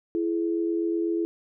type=tone pair together; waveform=sine; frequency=334.5 / 422.6 Hz; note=E4 / G#4; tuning=+25 / +30 cents; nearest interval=major third; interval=405 cents; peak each=-24 / -30 dBFS; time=0.15-1.25 s; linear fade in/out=0 ms; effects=none